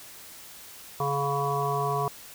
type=harmonic tone; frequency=141 Hz; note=C#3; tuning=30 cents sharp; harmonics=1 / 3 / 5 / 7 / 8; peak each=-31 / -31 / -31 / -31 / -31 dBFS; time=1-2.08 s; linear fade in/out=2 ms; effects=white hiss -46 dBFS RMS until 2.34 s